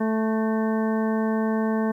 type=harmonic tone with a mistuned harmonic; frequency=220 Hz; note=A3; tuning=in tune; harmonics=1 / 2 / 3 / 4 / 5 / 7 / 8; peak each=-22 / -28 / -32 / -34 / -36 / -39 / -40 dBFS; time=0-1.92 s; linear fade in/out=10 ms; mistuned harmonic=8; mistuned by=+41 cents; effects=10-bit